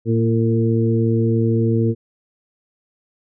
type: harmonic tone with a mistuned harmonic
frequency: 113.6 Hz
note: A#2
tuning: 44 cents flat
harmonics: 1 / 2 / 3 / 4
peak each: -17 / -20 / -22 / -23 dBFS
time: 0.05-1.95 s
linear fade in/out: 50 ms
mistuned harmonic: 2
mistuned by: +22 cents
effects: none